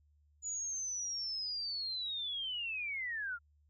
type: linear sweep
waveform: sine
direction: down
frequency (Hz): 6950 to 1360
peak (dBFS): -36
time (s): 0.42-3.39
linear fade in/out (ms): 50
effects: added 74 Hz sine -66 dBFS peak until 3.69 s